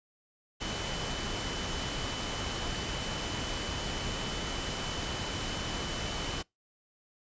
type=tone in noise; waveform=sine; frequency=3012 Hz; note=F#7; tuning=30 cents sharp; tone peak=-41 dBFS; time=0.6-6.43 s; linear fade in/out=20 ms; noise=pink; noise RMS=-35 dBFS; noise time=0.6-6.43 s; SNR=-9 dB; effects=noise-tail reverb RT60 0.2 s tail -26 dB re dry + resampled to 16000 Hz